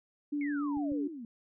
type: tone with vibrato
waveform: sine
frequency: 289.1 Hz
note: D4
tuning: 27 cents flat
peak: -30 dBFS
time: 0.32-1.08 s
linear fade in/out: 10 ms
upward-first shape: triangle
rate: 6.8 Hz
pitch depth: 26 cents each way
type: exponential sweep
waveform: sine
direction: down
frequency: 2248 to 219.2 Hz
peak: -40 dBFS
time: 0.41-1.25 s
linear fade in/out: 2 ms
type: clicks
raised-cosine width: 5 ms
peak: -38 / -36 dBFS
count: 2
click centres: 0.771 / 0.919 s
effects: none